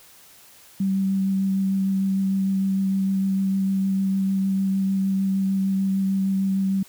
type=tone with vibrato; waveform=sine; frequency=193.1 Hz; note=G3; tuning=26 cents flat; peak=-19 dBFS; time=0.8-6.83 s; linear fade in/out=5 ms; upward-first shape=sine; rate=6.6 Hz; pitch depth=11 cents each way; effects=white hiss -50 dBFS RMS until 6.88 s